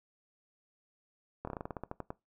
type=slowing click train; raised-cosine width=1 ms; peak=-24 dBFS; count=13; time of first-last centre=1.45-2.104 s; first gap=24 ms; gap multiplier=1.14; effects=noise-tail reverb RT60 0.2 s tail -20 dB re dry